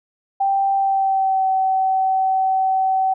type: tone with pitch glide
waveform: sine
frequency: 784 to 762.1 Hz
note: G5 to G5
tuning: 0 to -49 cents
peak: -15 dBFS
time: 0.4-3.14 s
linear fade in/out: 10 ms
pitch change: -49 cents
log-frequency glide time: 0.75-1.47 s
effects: none